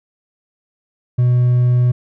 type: tone with hard clipping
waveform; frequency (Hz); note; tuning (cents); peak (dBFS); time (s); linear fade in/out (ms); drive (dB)
triangle; 123.47; B2; 0; -11; 1.18-1.92; 10; 5
effects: none